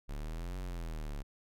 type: exponential two-way sweep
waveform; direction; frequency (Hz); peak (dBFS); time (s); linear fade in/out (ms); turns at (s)
square; up then down; 34.65 to 46.59 to 34.71; -38; 0.08-1.23; 20; 0.58
effects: none